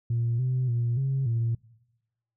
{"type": "tone with pitch steps", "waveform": "sine", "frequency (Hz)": [117.3, 127.7, 118.6, 134.8, 115.6], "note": ["A#2", "C3", "A#2", "C#3", "A#2"], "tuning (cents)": [11, -42, 30, -48, -14], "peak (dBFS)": -22, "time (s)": [0.1, 1.55], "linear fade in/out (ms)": 5, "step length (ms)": 290, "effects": ["noise-tail reverb RT60 1.0 s tail -23 dB re dry", "tanh soft clip ceiling -20 dBFS"]}